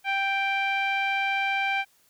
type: tone with low-pass filter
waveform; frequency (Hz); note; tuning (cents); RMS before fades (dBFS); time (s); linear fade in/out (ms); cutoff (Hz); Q
sawtooth; 785; G5; +2; -26; 0.04-1.85; 50; 2500; 3.7
effects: white hiss -63 dBFS RMS until 2.09 s